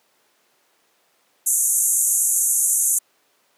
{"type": "band-pass noise", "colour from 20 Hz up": "white", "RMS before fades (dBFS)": -19, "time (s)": [1.46, 2.99], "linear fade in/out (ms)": 10, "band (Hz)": [6400, 12000], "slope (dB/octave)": 96, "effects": ["pink hiss -62 dBFS RMS until 3.57 s", "high-pass 400 Hz 12 dB/octave"]}